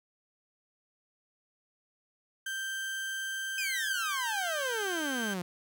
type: tone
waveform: 35% pulse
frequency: 1568 Hz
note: G6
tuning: in tune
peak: -32 dBFS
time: 2.46-5.34 s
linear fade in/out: 5 ms
type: exponential sweep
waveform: sawtooth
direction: down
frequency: 2561 to 171.6 Hz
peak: -29 dBFS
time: 3.58-5.42 s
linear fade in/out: 2 ms
effects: none